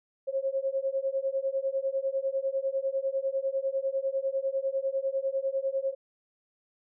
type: beating tone pair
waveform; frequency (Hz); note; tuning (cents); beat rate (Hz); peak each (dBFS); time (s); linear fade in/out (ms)
sine; 534 / 544; C5 / C#5; +35 / -33; 10; -30 / -30; 0.27-5.95; 20
effects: none